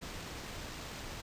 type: noise with sample-and-hold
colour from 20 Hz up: pink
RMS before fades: -44 dBFS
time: 0.01-1.22 s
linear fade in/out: 20 ms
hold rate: 11025 Hz
effects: resampled to 32000 Hz